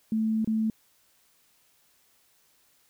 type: tone with dropouts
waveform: sine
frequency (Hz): 220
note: A3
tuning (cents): 0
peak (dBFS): -23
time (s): 0.12-0.7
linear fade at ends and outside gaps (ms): 2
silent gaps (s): 0.446-0.474
effects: white hiss -65 dBFS RMS until 2.89 s